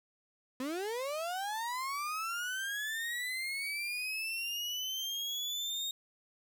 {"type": "linear sweep", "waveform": "35% pulse", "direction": "up", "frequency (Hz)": [246.9, 3729], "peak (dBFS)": -33, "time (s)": [0.6, 5.91], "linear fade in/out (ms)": 2, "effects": []}